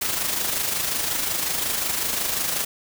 white noise with amplitude modulation, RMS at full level -23 dBFS, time 0.01-2.65 s, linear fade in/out 10 ms, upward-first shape sine, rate 25.5 Hz, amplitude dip 45%, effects none

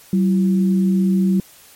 sine tone pair together, 190 / 338.9 Hz, F#3 / E4, +46 / +48 cents, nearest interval minor seventh, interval 1002 cents, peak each -13 / -25 dBFS, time 0.13-1.4 s, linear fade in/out 2 ms, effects white hiss -46 dBFS RMS until 1.75 s + MP3 64 kbps

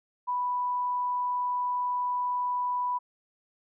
sine tone, 987.8 Hz, B5, in tune, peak -26 dBFS, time 0.27-2.99 s, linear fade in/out 20 ms, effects none

